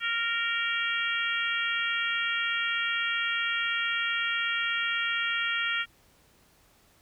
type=harmonic tone; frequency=464.1 Hz; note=A#4; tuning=8 cents flat; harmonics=3 / 4 / 5 / 6 / 7; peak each=-31 / -32 / -33 / -34 / -34 dBFS; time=0-5.86 s; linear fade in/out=50 ms; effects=pink hiss -62 dBFS RMS until 7.01 s